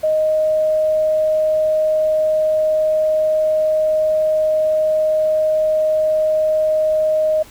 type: tone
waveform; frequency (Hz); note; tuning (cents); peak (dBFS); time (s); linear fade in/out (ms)
sine; 622.3; D#5; 0; -13; 0.03-7.43; 10
effects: pink hiss -43 dBFS RMS until 7.5 s